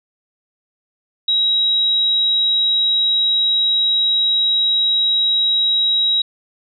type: tone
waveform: sine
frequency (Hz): 3840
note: B7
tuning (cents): -49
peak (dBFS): -13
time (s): 1.28-6.22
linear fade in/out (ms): 5
effects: none